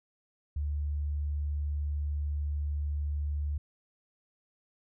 sine tone, 73.3 Hz, D2, 3 cents flat, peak -29 dBFS, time 0.56-3.58 s, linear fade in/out 5 ms, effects none

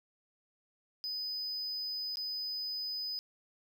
triangle tone with dropouts, 5000 Hz, D#8, 8 cents sharp, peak -34 dBFS, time 1.04-3.19 s, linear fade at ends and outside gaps 0 ms, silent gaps 2.157-2.171 s, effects none

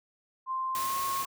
sine tone with pitch glide, 1046.5 to 1085.9 Hz, C6 to C#6, 0 to -36 cents, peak -29 dBFS, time 0.46-1.26 s, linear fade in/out 50 ms, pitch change +64 cents, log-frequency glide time 0.73-1 s
white noise, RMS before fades -37 dBFS, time 0.75-1.25 s, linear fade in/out 0 ms
effects none

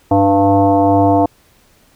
sine tone with frequency modulation, 493.9 Hz, B4, in tune, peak -8 dBFS, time 0.11-1.26 s, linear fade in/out 5 ms, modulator 198 Hz, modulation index 1.8, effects pink hiss -52 dBFS RMS until 1.95 s

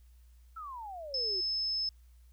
sine exponential sweep, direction down, 1357 to 353.6 Hz, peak -40 dBFS, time 0.56-1.41 s, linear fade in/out 10 ms
sine tone, 5220 Hz, E8, 18 cents flat, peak -30 dBFS, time 1.14-1.89 s, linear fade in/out 2 ms
effects added 60 Hz sine -55 dBFS peak until 2.32 s + white hiss -73 dBFS RMS until 2.32 s

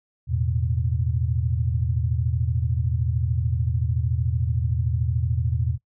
sine chord, E suspended fourth, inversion none, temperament equal, 82.41 / 110 / 123.47 Hz, E2 / A2 / B2, 0 / 0 / 0 cents, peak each -24 / -26 / -25 dBFS, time 0.27-5.78 s, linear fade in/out 50 ms, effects noise-tail reverb RT60 0.1 s tail -22 dB re dry

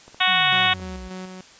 click train, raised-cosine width 1 ms, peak -30 dBFS, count 12, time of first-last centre 0.08-0.799 s, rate 15.3 Hz
harmonic tone, 370 Hz, F#4, in tune, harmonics 2 / 3 / 4 / 5 / 6 / 7 / 8 / 9 / 10, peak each -25 / -25 / -25 / -25 / -25 / -25 / -25 / -25 / -25 dBFS, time 0.2-0.74 s, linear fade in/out 10 ms
triangle exponential sweep, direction down, 199.3 to 55.7 Hz, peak -33 dBFS, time 0.27-1.09 s, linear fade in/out 20 ms
sawtooth tone with tremolo, 185.6 Hz, F#3, 6 cents sharp, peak -28 dBFS, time 0.52-1.41 s, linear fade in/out 5 ms, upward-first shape square, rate 3.4 Hz, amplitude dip 40%
effects white hiss -48 dBFS RMS until 1.59 s + resampled to 16000 Hz

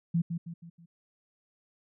sine tone with echo, 168.6 Hz, E3, 39 cents sharp, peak -23 dBFS, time 0.14-0.22 s, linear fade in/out 10 ms, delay 160 ms, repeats 4, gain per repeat -7 dB, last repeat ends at 0.86 s, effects none

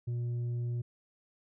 sine tone with tanh clipping, 120 Hz, B2, 49 cents flat, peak -32 dBFS, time 0.07-0.82 s, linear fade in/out 10 ms, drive 4 dB, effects none

